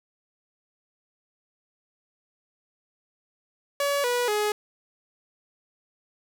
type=tone with pitch steps; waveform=sawtooth; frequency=567 / 487.9 / 419.9 Hz; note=C#5 / B4 / G#4; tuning=+39 / -21 / +19 cents; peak=-19 dBFS; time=3.8-4.52 s; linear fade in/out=2 ms; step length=240 ms; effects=none